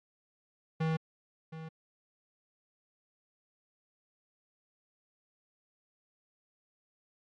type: tone with echo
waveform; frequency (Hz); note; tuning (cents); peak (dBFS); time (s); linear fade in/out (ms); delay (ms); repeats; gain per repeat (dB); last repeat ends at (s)
square; 160; D#3; +49; -29; 0.8-0.97; 10; 720; 1; -13; 1.69
effects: low-pass 3000 Hz 12 dB/octave + AAC 64 kbps